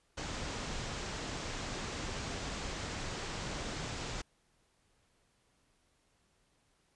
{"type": "low-pass noise", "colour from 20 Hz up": "pink", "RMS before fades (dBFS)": -40, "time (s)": [0.17, 4.22], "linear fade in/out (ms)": 10, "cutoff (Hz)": 7700, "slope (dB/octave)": 48, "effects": ["pink hiss -73 dBFS RMS until 6.95 s", "resampled to 24000 Hz"]}